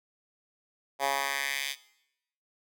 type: tone with high-pass filter sweep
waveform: 10% pulse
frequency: 138.59 Hz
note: C#3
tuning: in tune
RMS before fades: -31 dBFS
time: 0.99-1.76 s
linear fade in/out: 50 ms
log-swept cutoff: 710 to 3200 Hz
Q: 1.6
effects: noise-tail reverb RT60 0.8 s tail -18 dB re dry